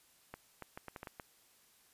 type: clicks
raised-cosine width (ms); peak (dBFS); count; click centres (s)
0.5; -29; 8; 0.34 / 0.623 / 0.775 / 0.883 / 0.962 / 1.031 / 1.072 / 1.198
effects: white hiss -67 dBFS RMS until 1.93 s + resampled to 32000 Hz